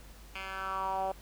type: tone with band-pass filter sweep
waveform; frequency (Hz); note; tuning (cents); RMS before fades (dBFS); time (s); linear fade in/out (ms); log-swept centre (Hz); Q
10% pulse; 191.3; G3; -42; -35; 0.35-1.12; 5; 2300 to 650; 3.9
effects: added 50 Hz sine -50 dBFS peak until 1.21 s + pink hiss -56 dBFS RMS until 1.21 s